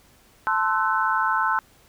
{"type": "chord", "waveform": "sine", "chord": "F# half-diminished seventh", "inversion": "first", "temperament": "equal with one note detuned", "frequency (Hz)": [880, 1046.5, 1318.5, 1505.8], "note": ["A5", "C6", "E6", "F#6"], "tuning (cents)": [0, 0, 0, 30], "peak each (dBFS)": -25, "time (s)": [0.47, 1.59], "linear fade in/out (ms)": 0, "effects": ["pink hiss -56 dBFS RMS until 1.88 s"]}